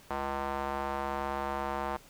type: tone with band-pass filter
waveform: square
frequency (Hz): 69.3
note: C#2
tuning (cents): 0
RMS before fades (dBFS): -34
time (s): 0.1-1.97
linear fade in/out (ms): 5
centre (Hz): 930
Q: 1.9
effects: pink hiss -56 dBFS RMS until 2.09 s